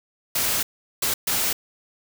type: noise bursts at uneven times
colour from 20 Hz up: white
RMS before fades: -23 dBFS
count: 3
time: 0.35-0.63 / 1.02-1.14 / 1.27-1.53 s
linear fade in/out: 5 ms
effects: none